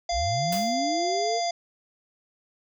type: harmonic tone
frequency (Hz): 692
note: F5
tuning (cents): -16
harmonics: 1 / 3 / 5 / 7 / 9 / 10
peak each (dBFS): -25 / -38 / -39 / -33 / -39 / -42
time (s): 0.09-1.51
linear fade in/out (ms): 5
type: linear sweep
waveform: sine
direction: up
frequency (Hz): 41.79 to 474.1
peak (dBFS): -28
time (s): 0.11-1.41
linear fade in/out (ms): 50
type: noise with exponential decay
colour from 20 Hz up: white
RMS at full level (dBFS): -31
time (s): 0.52-0.81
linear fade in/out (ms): 5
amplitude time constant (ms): 62
effects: none